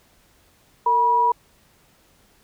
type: tone pair together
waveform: sine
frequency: 456.8 / 968 Hz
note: A#4 / B5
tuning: -35 / -35 cents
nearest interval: octave + minor second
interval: 1300 cents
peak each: -27 / -15 dBFS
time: 0.86-1.32 s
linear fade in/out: 5 ms
effects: pink hiss -58 dBFS RMS until 2.43 s